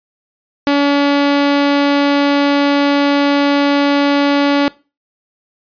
sawtooth tone, 284.5 Hz, C#4, 45 cents sharp, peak -6 dBFS, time 0.67-4.68 s, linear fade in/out 0 ms, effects noise-tail reverb RT60 0.3 s tail -21 dB re dry + resampled to 11025 Hz

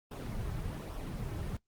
brown noise with flanger, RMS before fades -38 dBFS, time 0.11-1.57 s, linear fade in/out 5 ms, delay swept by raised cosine 0.45 to 4.25 ms, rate 1.2 Hz, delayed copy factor -0.6, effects noise-tail reverb RT60 0.1 s tail -21 dB re dry + Opus 24 kbps

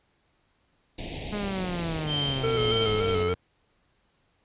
pink band-stop noise, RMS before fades -35 dBFS, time 0.98-3.23 s, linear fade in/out 5 ms, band 810 to 2100 Hz, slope 48 dB/octave
sawtooth exponential sweep, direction down, 210.9 to 87.31 Hz, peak -25 dBFS, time 1.32-3.35 s, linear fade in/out 10 ms
sine tone with tremolo, 3136 Hz, G7, in tune, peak -26 dBFS, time 2.06-3.17 s, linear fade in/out 50 ms, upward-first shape sine, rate 1.8 Hz, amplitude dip 75%
square tone with vibrato, 441 Hz, A4, 4 cents sharp, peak -25 dBFS, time 2.43-3.34 s, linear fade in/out 10 ms, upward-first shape square, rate 3.5 Hz, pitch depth 38 cents each way
effects pink hiss -69 dBFS RMS until 4.44 s + resampled to 8000 Hz

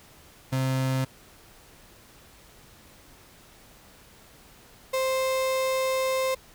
35% pulse tone pair in turn, 131.5 / 524 Hz, C3 / C5, +9 / +2 cents, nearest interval 2 octaves, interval 2393 cents, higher second, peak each -22 dBFS, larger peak neither, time 0.52-1.05 / 4.93-6.35 s, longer second, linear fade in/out 10 ms, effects pink hiss -53 dBFS RMS until 6.54 s

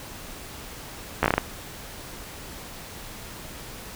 slowing click train, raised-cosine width 0.5 ms, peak -4 dBFS, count 7, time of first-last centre 1.23-1.38 s, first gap 13 ms, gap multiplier 1.26, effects pink hiss -40 dBFS RMS until 3.95 s

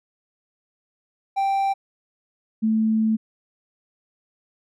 triangle / sine tone pair in turn, 784 / 220 Hz, G5 / A3, 0 / 0 cents, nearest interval octave + minor seventh, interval 2200 cents, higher first, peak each -17 dBFS, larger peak neither, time 1.36-1.74 / 2.62-3.17 s, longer second, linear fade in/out 20 ms, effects none

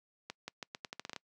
accelerating click train, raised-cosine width 0.2 ms, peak -23 dBFS, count 11, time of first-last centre 0.3-1.163 s, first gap 180 ms, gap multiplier 0.82, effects noise-tail reverb RT60 0.1 s tail -25 dB re dry + high-pass 150 Hz 12 dB/octave

